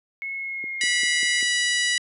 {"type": "tone with pitch glide", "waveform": "sine", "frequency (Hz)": [2183, 2110], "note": ["C#7", "C7"], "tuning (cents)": [-27, 14], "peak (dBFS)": -28, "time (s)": [0.22, 1.41], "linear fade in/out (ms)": 0, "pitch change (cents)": -59, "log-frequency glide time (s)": [0.34, 1.06]}
{"type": "click train", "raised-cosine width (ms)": 3, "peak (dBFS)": -23, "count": 5, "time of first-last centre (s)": [0.64, 1.427], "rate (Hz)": 5.08}
{"type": "harmonic tone", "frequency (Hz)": 977, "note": "B5", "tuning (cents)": -19, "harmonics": [2, 3, 4, 5, 6, 7, 8, 9, 10], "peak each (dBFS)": [-23, -27, -29, -31, -33, -34, -35, -36, -37], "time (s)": [0.81, 1.98], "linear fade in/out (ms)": 2}
{"effects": ["high-pass 300 Hz 12 dB/octave"]}